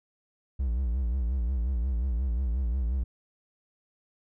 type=tone with vibrato; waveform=triangle; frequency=61.74 Hz; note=B1; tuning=in tune; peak=-23 dBFS; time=0.59-3.04 s; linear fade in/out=10 ms; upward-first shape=sine; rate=5.6 Hz; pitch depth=160 cents each way; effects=none

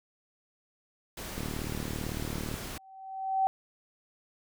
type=noise; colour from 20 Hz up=pink; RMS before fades=-40 dBFS; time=1.17-2.78 s; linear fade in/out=5 ms
type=click train; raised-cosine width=3 ms; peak=-23 dBFS; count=45; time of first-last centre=1.38-2.541 s; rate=37.9 Hz
type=tone with exponential growth; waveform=sine; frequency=768 Hz; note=G5; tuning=36 cents flat; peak=-21 dBFS; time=2.64-3.47 s; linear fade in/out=0 ms; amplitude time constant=180 ms
effects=none

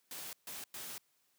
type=noise bursts at uneven times; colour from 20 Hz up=white; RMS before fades=-45 dBFS; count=3; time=0.11-0.33 / 0.47-0.64 / 0.74-0.98 s; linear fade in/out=2 ms; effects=white hiss -75 dBFS RMS until 1.38 s + high-pass 100 Hz 12 dB/octave

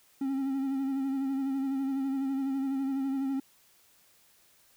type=tone with vibrato; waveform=triangle; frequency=270.3 Hz; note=C#4; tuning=44 cents flat; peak=-26 dBFS; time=0.21-3.4 s; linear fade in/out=5 ms; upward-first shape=sine; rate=12 Hz; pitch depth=38 cents each way; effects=white hiss -63 dBFS RMS until 4.76 s

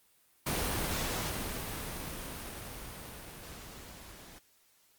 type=noise with level ramp; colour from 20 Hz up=pink; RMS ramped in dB=-31 to -52 dBFS; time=0.46-4.39 s; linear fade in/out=10 ms; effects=white hiss -67 dBFS RMS until 4.98 s + Opus 32 kbps

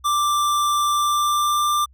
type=tone with pitch glide; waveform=square; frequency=1178 to 1186.9 Hz; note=D6 to D6; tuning=+5 to +18 cents; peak=-18 dBFS; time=0.04-1.86 s; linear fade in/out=20 ms; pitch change=+13 cents; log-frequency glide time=0.91-1.69 s; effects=added 65 Hz sine -48 dBFS peak until 1.93 s

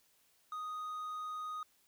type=tone; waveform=triangle; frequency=1244.5 Hz; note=D#6; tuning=in tune; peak=-37 dBFS; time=0.52-1.63 s; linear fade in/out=2 ms; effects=white hiss -71 dBFS RMS until 1.87 s

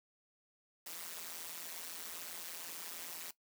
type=noise with amplitude modulation; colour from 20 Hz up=white; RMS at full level=-42 dBFS; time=0.86-3.31 s; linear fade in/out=5 ms; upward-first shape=sine; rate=169 Hz; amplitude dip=95%; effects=noise-tail reverb RT60 0.1 s tail -17 dB re dry + high-pass 200 Hz 12 dB/octave

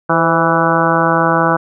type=harmonic tone with a mistuned harmonic; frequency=164.81 Hz; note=E3; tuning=in tune; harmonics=1 / 2 / 3 / 4 / 5 / 6 / 7 / 8 / 9; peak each=-19 / -19 / -19 / -19 / -19 / -19 / -19 / -19 / -19 dBFS; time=0.09-1.57 s; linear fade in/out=10 ms; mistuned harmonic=3; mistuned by=+47 cents; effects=none

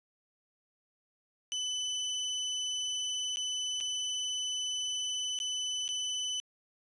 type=tone with dropouts; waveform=30% pulse; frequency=3007 Hz; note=F#7; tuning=27 cents sharp; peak=-29 dBFS; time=1.52-6.4 s; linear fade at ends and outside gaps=0 ms; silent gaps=3.36-3.37 / 3.803-3.809 / 5.389-5.401 / 5.879-5.889 s; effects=resampled to 22050 Hz

